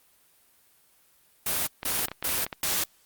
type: noise bursts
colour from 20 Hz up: white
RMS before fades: -27 dBFS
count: 4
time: 1.46-2.84 s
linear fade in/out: 5 ms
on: 210 ms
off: 180 ms
type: clicks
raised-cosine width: 0.3 ms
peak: -17 dBFS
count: 10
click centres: 1.831 / 1.994 / 2.047 / 2.084 / 2.116 / 2.226 / 2.291 / 2.465 / 2.528 / 2.632 s
effects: white hiss -62 dBFS RMS until 3.05 s + Opus 32 kbps